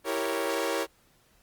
sawtooth chord, E diminished seventh, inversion none, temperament equal, 329.6 / 392 / 466.2 / 554.4 Hz, E4 / G4 / Bb4 / Db5, 0 / 0 / 0 / 0 cents, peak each -30 / -30 / -28 / -28 dBFS, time 0.04-0.87 s, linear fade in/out 50 ms, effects pink hiss -64 dBFS RMS until 1.42 s + Opus 32 kbps

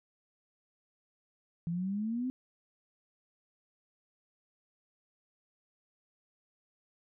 sine exponential sweep, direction up, 164.81 to 261.6 Hz, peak -31 dBFS, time 1.67-2.3 s, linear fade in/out 0 ms, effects none

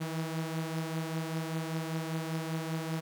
sawtooth beating tone pair, 160 / 165.1 Hz, D#3 / E3, +49 / +3 cents, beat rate 5.1 Hz, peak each -30 / -35 dBFS, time 0-3.01 s, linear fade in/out 20 ms, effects none

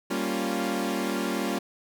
sawtooth chord, G half-diminished seventh, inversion none, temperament equal, 196 / 233.1 / 277.2 / 349.2 Hz, G3 / Bb3 / Db4 / F4, 0 / 0 / 0 / 0 cents, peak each -28 dBFS, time 0.1-1.59 s, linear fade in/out 10 ms, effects none

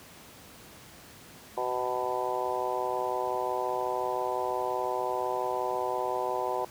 harmonic tone with a mistuned harmonic, 125.7 Hz, B2, 31 cents sharp, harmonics 3 / 4 / 5 / 6 / 7 / 8, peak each -35 / -35 / -35 / -35 / -35 / -35 dBFS, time 1.57-6.65 s, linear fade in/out 5 ms, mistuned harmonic 8, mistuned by -18 cents, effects pink hiss -50 dBFS RMS until 6.7 s + high-pass 80 Hz 12 dB/octave

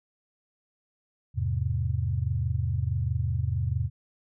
sine chord, E augmented, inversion none, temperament equal with one note detuned, 82.41 / 103.83 / 128.57 Hz, E2 / G#2 / B#2, 0 / 0 / -30 cents, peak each -29 dBFS, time 1.34-3.9 s, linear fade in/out 50 ms, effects none

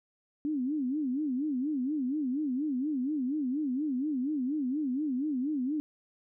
sine tone with vibrato, 277.2 Hz, C#4, in tune, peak -28 dBFS, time 0.45-5.8 s, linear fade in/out 0 ms, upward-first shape sine, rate 4.2 Hz, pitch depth 200 cents each way, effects none

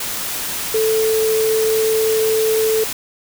sine tone in noise, 440 Hz, A4, in tune, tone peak -14 dBFS, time 0.74-2.84 s, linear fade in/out 5 ms, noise white, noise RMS -24 dBFS, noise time 0-2.93 s, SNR +7 dB, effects none

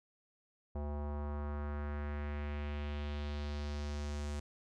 square tone with low-pass filter sweep, 73.3 Hz, D2, 3 cents flat, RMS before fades -39 dBFS, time 0.75-4.4 s, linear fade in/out 5 ms, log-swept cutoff 760 to 7900 Hz, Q 1.8, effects none

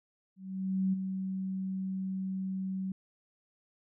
sine tone with ADSR envelope, 189.8 Hz, F#3, 44 cents sharp, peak -25 dBFS, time 0.36-2.92 s, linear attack 570 ms, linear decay 16 ms, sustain -7 dB, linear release 3 ms, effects none

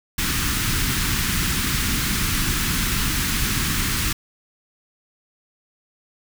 pink band-stop noise, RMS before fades -22 dBFS, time 0.18-4.13 s, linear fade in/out 5 ms, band 300 to 1200 Hz, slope 24 dB/octave, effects none

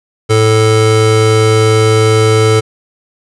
square tone pair together, 109.67 / 438.7 Hz, A2 / A4, -5 / -5 cents, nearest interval 2 octaves, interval 2400 cents, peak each -10 dBFS, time 0.29-2.61 s, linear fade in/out 20 ms, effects resampled to 24000 Hz

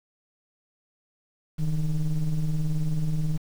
triangle ring-modulated tone, 73.42 Hz, D2, in tune, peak -17 dBFS, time 1.58-3.38 s, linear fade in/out 20 ms, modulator 82.7 Hz, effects 8-bit

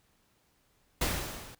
pink noise with level ramp, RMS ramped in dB -28 to -50 dBFS, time 1.01-1.55 s, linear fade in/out 5 ms, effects pink hiss -70 dBFS RMS until 1.59 s

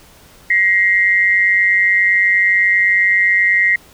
sine tone pair together, 1900.8 / 2093 Hz, A#6 / C7, +33 / 0 cents, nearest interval major second, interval 167 cents, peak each -12 / -14 dBFS, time 0.5-3.76 s, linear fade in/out 5 ms, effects pink hiss -45 dBFS RMS until 3.93 s

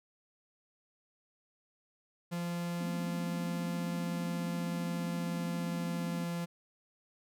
45% pulse tone with pitch glide, 172.8 to 171.61 Hz, F3 to F3, -18 to -30 cents, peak -34 dBFS, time 2.31-6.46 s, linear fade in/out 20 ms, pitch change -12 cents, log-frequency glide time 3.93-6.15 s
sine tone with vibrato, 238.1 Hz, A#3, 37 cents sharp, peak -39 dBFS, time 2.8-6.25 s, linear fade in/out 10 ms, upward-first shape sine, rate 15 Hz, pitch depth 220 cents each way
effects none

